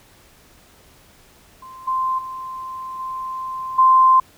sine tone with level steps, 1042 Hz, C6, 7 cents flat, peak -36 / -18 / -28 / -25 / -9 dBFS, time 1.62-4.2 s, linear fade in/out 5 ms, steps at 1.87 / 2.18 / 2.99 / 3.78 s, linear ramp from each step 10 ms, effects pink hiss -51 dBFS RMS until 4.37 s

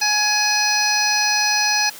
harmonic tone, 840 Hz, G#5, 19 cents sharp, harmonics 1 / 2 / 3 / 5 / 6 / 7, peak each -23 / -23 / -23 / -23 / -23 / -23 dBFS, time 0.01-1.9 s, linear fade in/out 10 ms, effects white hiss -38 dBFS RMS until 1.99 s + high-pass 150 Hz 12 dB/octave

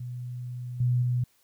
sine tone with level steps, 123.47 Hz, B2, in tune, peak -33 / -21 / -23 dBFS, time 0-1.24 s, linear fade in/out 5 ms, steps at 0.8 / 1.02 s, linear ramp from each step 5 ms, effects white hiss -66 dBFS RMS until 1.43 s

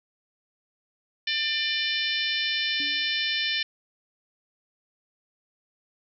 harmonic tone, 596 Hz, D5, 25 cents sharp, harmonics 3 / 4 / 5 / 6 / 7 / 8 / 9, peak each -31 / -31 / -30 / -31 / -34 / -38 / -35 dBFS, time 1.27-3.63 s, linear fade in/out 5 ms
sine tone with exponential decay, 287.7 Hz, D4, 36 cents flat, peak -36 dBFS, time 2.8-3.26 s, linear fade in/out 0 ms, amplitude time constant 100 ms
effects none

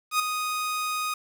sawtooth tone with ADSR envelope, 1244.5 Hz, D#6, in tune, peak -15 dBFS, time 0.11-1.14 s, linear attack 86 ms, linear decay 5 ms, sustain -8 dB, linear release 5 ms, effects 8-bit

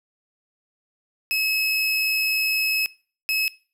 30% pulse tone pair in turn, 2577 / 2577 Hz, E7 / E7, -40 / -40 cents, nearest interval unison, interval 0 cents, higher neither, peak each -18 dBFS, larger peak neither, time 1.31-2.86 / 3.29-3.48 s, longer first, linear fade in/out 0 ms, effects noise-tail reverb RT60 0.4 s tail -22 dB re dry

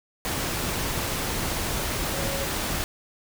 sine tone in noise, 550 Hz, C#5, 14 cents flat, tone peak -33 dBFS, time 2.14-2.46 s, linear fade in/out 0 ms, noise pink, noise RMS -28 dBFS, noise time 0.25-2.84 s, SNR -8 dB, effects none

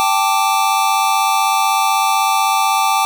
square chord, G suspended second, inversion none, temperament equal, 784 / 880 / 1174.7 Hz, G5 / A5 / D6, 0 / 0 / 0 cents, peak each -18 dBFS, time 0-3.05 s, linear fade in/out 0 ms, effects none

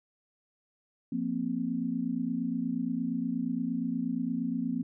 sine chord, F suspended fourth, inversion none, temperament equal, 174.61 / 233.1 / 261.6 Hz, F3 / Bb3 / C4, 0 / 0 / 0 cents, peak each -36 / -32 / -32 dBFS, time 1.12-4.83 s, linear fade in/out 5 ms, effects none

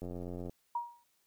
click train, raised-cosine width 2 ms, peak -29 dBFS, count 43, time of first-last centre 0.02-0.496 s, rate 88.3 Hz
sine tone with exponential decay, 950 Hz, A#5, 33 cents sharp, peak -29 dBFS, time 0.75-1.04 s, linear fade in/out 5 ms, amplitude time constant 61 ms
effects white hiss -74 dBFS RMS until 1.26 s

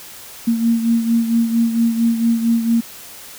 sine beating tone pair, 229.9 / 234.3 Hz, A#3 / A#3, -24 / +9 cents, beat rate 4.4 Hz, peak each -14 / -21 dBFS, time 0.47-2.81 s, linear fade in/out 10 ms, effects white hiss -37 dBFS RMS until 3.38 s

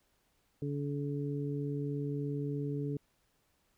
harmonic tone, 143.2 Hz, D3, 43 cents flat, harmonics 1 / 2 / 3, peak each -35 / -38 / -40 dBFS, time 0.62-2.97 s, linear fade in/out 2 ms, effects pink hiss -74 dBFS RMS until 3.77 s

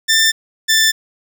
15% pulse tone pair in turn, 1784 / 1769.6 Hz, A6 / A6, +23 / +9 cents, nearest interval unison, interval 14 cents, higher first, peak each -4 dBFS, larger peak neither, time 0.08-0.32 / 0.68-0.92 s, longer neither, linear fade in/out 20 ms, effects none

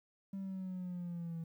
triangle linear sweep, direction down, 196 to 163.6 Hz, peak -36 dBFS, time 0.33-1.44 s, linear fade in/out 5 ms, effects tanh soft clip ceiling -34 dBFS + 12-bit

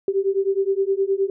sine beating tone pair, 385.7 / 395.3 Hz, G4 / G4, -28 / +15 cents, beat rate 9.6 Hz, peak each -21 dBFS, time 0.08-1.3 s, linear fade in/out 2 ms, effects none

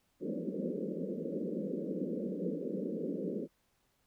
pink band-pass noise, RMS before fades -37 dBFS, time 0.2-3.48 s, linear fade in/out 50 ms, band 170 to 550 Hz, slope 96 dB/octave, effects pink hiss -75 dBFS RMS until 4.06 s

